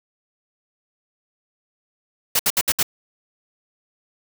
white noise bursts, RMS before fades -18 dBFS, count 5, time 2.35-2.83 s, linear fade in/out 5 ms, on 44 ms, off 65 ms, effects none

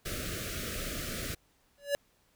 pink band-stop noise, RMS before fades -37 dBFS, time 0.05-1.35 s, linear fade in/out 10 ms, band 680 to 1200 Hz, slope 96 dB/octave
square tone with exponential growth, 570 Hz, C#5, 48 cents sharp, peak -24 dBFS, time 1.78-1.95 s, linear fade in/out 0 ms, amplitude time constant 36 ms
effects pink hiss -69 dBFS RMS until 2.35 s

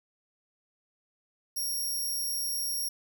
10% pulse tone, 5588 Hz, F8, in tune, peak -24 dBFS, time 1.56-2.89 s, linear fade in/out 10 ms, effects none

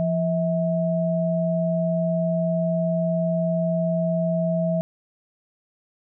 sine tone pair together, 170.93 / 646 Hz, F3 / E5, -37 / -35 cents, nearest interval octave + major seventh, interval 2302 cents, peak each -22 / -23 dBFS, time 0-4.81 s, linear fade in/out 0 ms, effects none

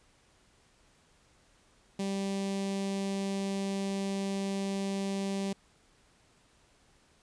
sawtooth tone with notch filter, 196 Hz, G3, in tune, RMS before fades -33 dBFS, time 1.99-5.53 s, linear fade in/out 5 ms, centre 1400 Hz, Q 0.94, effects pink hiss -65 dBFS RMS until 7.22 s + resampled to 22050 Hz

